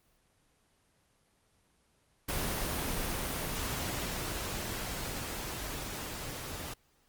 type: noise with level ramp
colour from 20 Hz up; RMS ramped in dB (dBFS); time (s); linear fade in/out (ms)
pink; -33 to -41; 2.28-6.74; 10
effects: pink hiss -70 dBFS RMS until 7.08 s + Opus 24 kbps